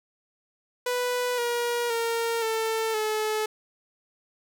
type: tone with pitch steps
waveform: sawtooth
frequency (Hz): 493.9 / 477.4 / 461.4 / 445.9 / 431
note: B4 / A#4 / A#4 / A4 / A4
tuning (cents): 0 / +41 / -18 / +23 / -36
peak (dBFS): -21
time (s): 0.86-3.46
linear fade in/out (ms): 5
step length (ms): 520
effects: none